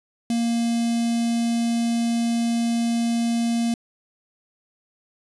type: tone with notch filter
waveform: square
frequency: 233.1 Hz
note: A#3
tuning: in tune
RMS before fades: -22 dBFS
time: 0.3-3.74 s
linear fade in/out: 2 ms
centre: 1300 Hz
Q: 0.51
effects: resampled to 24000 Hz